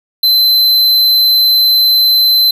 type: tone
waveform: square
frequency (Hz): 4065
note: B7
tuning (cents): +49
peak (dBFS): -7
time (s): 0.23-2.51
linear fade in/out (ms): 5
effects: none